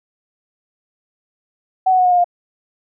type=tone with pitch steps; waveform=sine; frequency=752 / 742.1 / 732.3 / 722.6 / 713.1 / 703.7 Hz; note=F#5 / F#5 / F#5 / F#5 / F5 / F5; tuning=+28 / +5 / -18 / -41 / +36 / +13 cents; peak=-10 dBFS; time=1.86-2.244 s; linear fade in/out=10 ms; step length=64 ms; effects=none